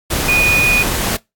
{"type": "tone in noise", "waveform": "sine", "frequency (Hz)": 2475, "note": "D#7", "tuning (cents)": -10, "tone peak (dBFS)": -11, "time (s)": [0.28, 0.83], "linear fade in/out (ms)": 10, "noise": "pink", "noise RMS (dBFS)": -18, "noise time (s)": [0.1, 1.17], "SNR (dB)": 4, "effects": ["noise-tail reverb RT60 0.2 s tail -23 dB re dry", "AAC 64 kbps"]}